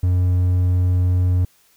triangle tone, 90.3 Hz, F#2, 42 cents flat, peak -12 dBFS, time 0.03-1.45 s, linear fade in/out 5 ms, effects white hiss -57 dBFS RMS until 1.76 s

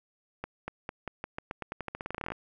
accelerating click train, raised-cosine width 0.5 ms, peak -20 dBFS, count 23, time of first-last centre 0.44-2.32 s, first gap 240 ms, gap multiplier 0.88, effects none

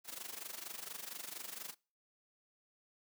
white noise with amplitude modulation, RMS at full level -43 dBFS, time 0.04-1.75 s, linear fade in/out 50 ms, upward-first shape sine, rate 24.3 Hz, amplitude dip 80%, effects noise-tail reverb RT60 0.4 s tail -26 dB re dry + high-pass 200 Hz 12 dB/octave

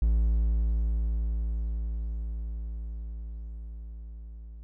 triangle tone with level ramp, 55.6 Hz, A1, 19 cents sharp, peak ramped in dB -18 to -39 dBFS, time 0.02-4.63 s, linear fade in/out 0 ms, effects none

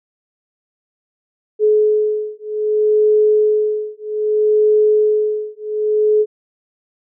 sine beating tone pair, 425.6 / 426.23 Hz, G#4 / G#4, +42 / +45 cents, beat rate 0.63 Hz, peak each -15 dBFS, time 1.59-6.26 s, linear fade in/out 50 ms, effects none

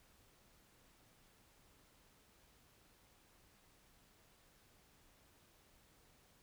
silence, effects pink hiss -69 dBFS RMS until 6.42 s

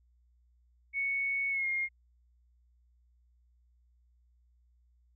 sine tone with pitch glide, 2217 to 2132 Hz, C#7 to C7, 0 to +32 cents, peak -29 dBFS, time 0.93-1.89 s, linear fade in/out 50 ms, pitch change -68 cents, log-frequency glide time 1.5-1.67 s, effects added 60 Hz sine -64 dBFS peak until 5.15 s

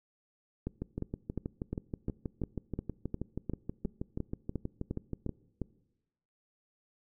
two click trains, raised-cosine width 3 ms, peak -21 / -22 dBFS, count 15 / 29, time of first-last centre 0.67-5.617 / 0.82-5.293 s, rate 2.83 / 6.26 Hz, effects noise-tail reverb RT60 1.0 s tail -22 dB re dry

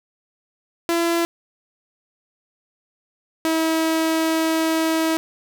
sawtooth tone pair in turn, 337.9 / 322.3 Hz, E4 / E4, +43 / -39 cents, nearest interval minor second, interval 82 cents, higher first, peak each -14 dBFS, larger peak neither, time 0.89-1.25 / 3.45-5.17 s, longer second, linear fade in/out 0 ms, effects none

